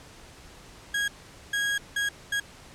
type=tone bursts at uneven times; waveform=35% pulse; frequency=1644 Hz; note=G#6; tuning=18 cents flat; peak=-23 dBFS; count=4; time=0.94-1.08 / 1.53-1.78 / 1.96-2.09 / 2.32-2.4 s; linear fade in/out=5 ms; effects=pink hiss -49 dBFS RMS until 2.74 s + low-pass 9000 Hz 12 dB/octave